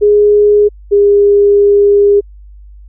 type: tone pair in turn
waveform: sine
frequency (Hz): 414.9 / 406.1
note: G#4 / G#4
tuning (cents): -2 / -39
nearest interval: unison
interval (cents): 37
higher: first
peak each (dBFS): -4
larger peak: neither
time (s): 0.01-0.69 / 0.91-2.21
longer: second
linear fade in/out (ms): 20
effects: added 50 Hz sine -32 dBFS peak until 2.88 s